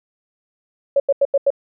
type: tone bursts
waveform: sine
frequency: 557 Hz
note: C#5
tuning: 8 cents sharp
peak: -11 dBFS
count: 5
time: 0.96-1.504 s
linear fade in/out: 5 ms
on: 40 ms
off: 86 ms
effects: none